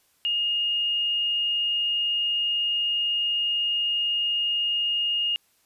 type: tone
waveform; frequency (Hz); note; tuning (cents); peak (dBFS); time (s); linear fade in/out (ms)
sine; 2846; F7; +32; -22; 0.25-5.36; 0
effects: white hiss -65 dBFS RMS until 5.65 s + resampled to 32000 Hz